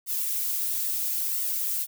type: noise with flanger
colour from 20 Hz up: violet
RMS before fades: -28 dBFS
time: 0.06-1.87 s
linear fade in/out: 50 ms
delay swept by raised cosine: 1.2 to 6.8 ms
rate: 0.75 Hz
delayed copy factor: -0.9
effects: none